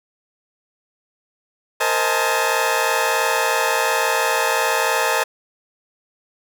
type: tone cluster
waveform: 20% pulse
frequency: 461.7 / 523 / 630 / 840 / 883 Hz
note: A#4 / C5 / D#5 / G#5 / A5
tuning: -17 / -1 / +21 / +19 / +6 cents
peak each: -19 dBFS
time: 1.8-5.24 s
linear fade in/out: 10 ms
effects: none